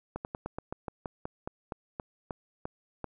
slowing click train, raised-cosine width 1 ms, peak -21 dBFS, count 15, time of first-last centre 0.16-3.043 s, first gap 89 ms, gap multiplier 1.12, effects none

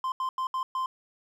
triangle tone bursts at uneven times, 1041 Hz, C6, 9 cents flat, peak -25 dBFS, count 5, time 0.04-0.12 / 0.2-0.29 / 0.38-0.47 / 0.54-0.63 / 0.75-0.86 s, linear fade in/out 2 ms, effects none

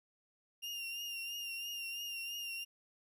35% pulse tone with vibrato, 2794 Hz, F7, in tune, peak -38 dBFS, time 0.62-2.65 s, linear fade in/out 20 ms, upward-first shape triangle, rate 3 Hz, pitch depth 42 cents each way, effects 13-bit

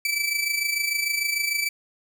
sawtooth tone with amplitude modulation, 2315 Hz, D7, 25 cents flat, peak -17 dBFS, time 0.05-1.69 s, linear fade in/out 2 ms, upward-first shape sine, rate 26.7 Hz, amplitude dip 60%, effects none

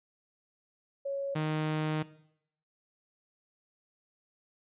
sine / sawtooth tone pair in turn, 554.4 / 154.86 Hz, C#5 / D#3, 0 / -8 cents, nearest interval octave + minor seventh, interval 2208 cents, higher first, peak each -31 / -25 dBFS, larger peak second, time 1.05-1.35 / 1.35-2.03 s, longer second, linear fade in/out 10 ms, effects noise-tail reverb RT60 0.7 s tail -17 dB re dry + resampled to 8000 Hz

